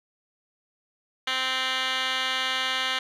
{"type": "tone with band-pass filter", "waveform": "10% pulse", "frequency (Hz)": 260.1, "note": "C4", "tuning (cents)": -10, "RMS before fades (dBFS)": -27, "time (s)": [1.27, 2.99], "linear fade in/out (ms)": 5, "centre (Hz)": 2700, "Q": 7.4, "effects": []}